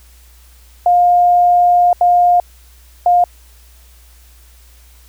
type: tone bursts at uneven times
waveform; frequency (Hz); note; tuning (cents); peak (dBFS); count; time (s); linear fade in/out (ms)
sine; 708; F5; +23; -7; 3; 0.86-1.93 / 2.01-2.4 / 3.06-3.24; 2
effects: added 60 Hz sine -42 dBFS peak until 5.08 s + white hiss -49 dBFS RMS until 5.08 s